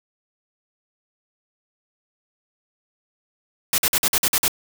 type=noise bursts; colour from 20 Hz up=white; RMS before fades=-19 dBFS; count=8; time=3.73-4.481 s; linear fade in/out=2 ms; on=51 ms; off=49 ms; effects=none